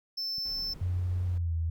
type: tone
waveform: triangle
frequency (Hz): 5300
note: E8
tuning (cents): +9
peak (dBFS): -30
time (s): 0.17-0.74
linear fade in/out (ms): 10
type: clicks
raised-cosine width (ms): 5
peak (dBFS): -36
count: 2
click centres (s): 0.383 / 0.763
type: noise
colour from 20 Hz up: brown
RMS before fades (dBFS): -45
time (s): 0.45-1.38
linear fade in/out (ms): 2
type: tone with pitch glide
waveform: sine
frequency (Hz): 90.1 to 82.15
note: F#2 to E2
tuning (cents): -45 to -5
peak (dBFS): -27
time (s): 0.81-1.7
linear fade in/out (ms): 5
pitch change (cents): -160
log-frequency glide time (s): 1.28-1.54
effects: none